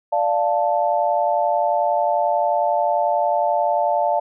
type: chord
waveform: sine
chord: D minor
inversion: none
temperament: equal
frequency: 587.3 / 698.5 / 880 Hz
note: D5 / F5 / A5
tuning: 0 / 0 / 0 cents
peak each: -21 / -20 / -21 dBFS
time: 0.12-4.2 s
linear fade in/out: 10 ms
effects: none